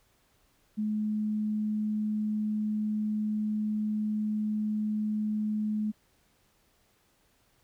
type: tone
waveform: sine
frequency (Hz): 213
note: G#3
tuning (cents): +44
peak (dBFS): -27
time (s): 0.77-5.92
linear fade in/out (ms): 20
effects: pink hiss -68 dBFS RMS until 7.63 s